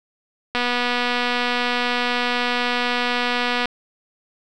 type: click train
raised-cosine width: 0.3 ms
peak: -6 dBFS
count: 759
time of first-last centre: 0.55-3.657 s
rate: 244 Hz
effects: none

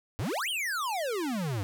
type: exponential two-way sweep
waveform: square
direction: up then down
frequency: 84.8 to 3293 to 92.8 Hz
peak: -30 dBFS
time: 0.19-1.63 s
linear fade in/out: 0 ms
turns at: 0.49 s
effects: none

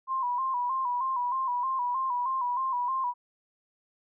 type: tone with vibrato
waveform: sine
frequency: 1015 Hz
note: B5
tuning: 47 cents sharp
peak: -26 dBFS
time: 0.07-3.14 s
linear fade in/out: 50 ms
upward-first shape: square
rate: 3.2 Hz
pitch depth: 67 cents each way
effects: none

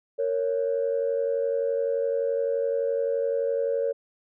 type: tone pair together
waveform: sine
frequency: 462.7 / 554.4 Hz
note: A#4 / C#5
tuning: -13 / 0 cents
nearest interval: minor third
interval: 313 cents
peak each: -25 dBFS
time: 0.18-3.93 s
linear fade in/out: 20 ms
effects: tanh soft clip ceiling -16 dBFS

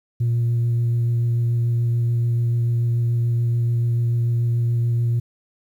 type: tone with vibrato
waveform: sine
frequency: 118.1 Hz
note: A#2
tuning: 23 cents sharp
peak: -15 dBFS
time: 0.2-5.2 s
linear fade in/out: 10 ms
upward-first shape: sine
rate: 6.9 Hz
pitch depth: 10 cents each way
effects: tanh soft clip ceiling -15 dBFS + 9-bit

